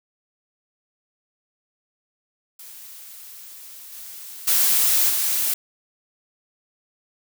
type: noise with level steps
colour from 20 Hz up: blue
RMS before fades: -41 / -38 / -18 / -22 dBFS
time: 2.59-5.54 s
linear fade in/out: 5 ms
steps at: 3.92 / 4.47 / 5.09 s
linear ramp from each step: 10 ms
effects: none